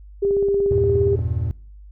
sine tone, 399 Hz, G4, 31 cents sharp, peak -16 dBFS, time 0.22-1.16 s, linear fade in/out 10 ms
click train, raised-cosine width 2 ms, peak -20 dBFS, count 17, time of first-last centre 0.25-1.191 s, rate 17 Hz
triangle chord, E diminished, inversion none, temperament just, 82.41 / 98.89 / 118.67 Hz, E2 / G2 / Bb2, 0 / +16 / +31 cents, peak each -22 / -24 / -23 dBFS, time 0.71-1.51 s, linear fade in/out 0 ms
effects noise-tail reverb RT60 0.5 s tail -22 dB re dry + added 50 Hz sine -39 dBFS peak until 1.91 s

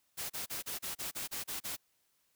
white noise bursts, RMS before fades -39 dBFS, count 10, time 0.17-1.767 s, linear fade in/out 20 ms, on 130 ms, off 33 ms, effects white hiss -75 dBFS RMS until 2.35 s

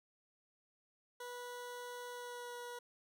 20% pulse tone with pitch glide, 489.4 to 484.3 Hz, B4 to B4, -16 to -34 cents, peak -40 dBFS, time 1.2-2.79 s, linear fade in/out 5 ms, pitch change -18 cents, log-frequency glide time 2.1-2.55 s, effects none

